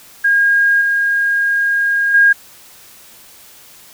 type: tone with level steps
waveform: sine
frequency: 1625 Hz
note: G#6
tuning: 38 cents flat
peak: -9 / -12 / -6 dBFS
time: 0.24-2.33 s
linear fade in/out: 10 ms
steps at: 0.81 / 2.14 s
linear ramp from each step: 5 ms
effects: white hiss -42 dBFS RMS until 3.93 s